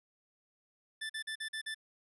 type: tone bursts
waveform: 25% pulse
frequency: 1762 Hz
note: A6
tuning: 2 cents sharp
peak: -33 dBFS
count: 6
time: 1.01-1.746 s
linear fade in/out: 10 ms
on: 86 ms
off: 44 ms
effects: resampled to 24000 Hz